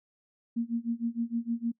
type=tone with tremolo; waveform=sine; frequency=233.1 Hz; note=A#3; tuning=in tune; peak=-25 dBFS; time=0.56-1.72 s; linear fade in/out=10 ms; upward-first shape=sine; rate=6.5 Hz; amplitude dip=95%; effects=noise-tail reverb RT60 0.1 s tail -25 dB re dry